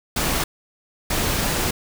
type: noise bursts at uneven times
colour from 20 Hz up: pink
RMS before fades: -22 dBFS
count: 2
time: 0.16-0.44 / 1.1-1.71 s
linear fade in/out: 5 ms
effects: none